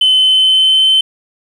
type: tone with pitch glide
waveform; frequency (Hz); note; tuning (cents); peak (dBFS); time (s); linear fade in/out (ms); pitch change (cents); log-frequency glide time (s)
sine; 3046 to 3076; F#7 to G7; +50 to -33; -5; 0.01-1.01; 5; +17; 0.12-0.89
effects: tanh soft clip ceiling -4 dBFS + 7-bit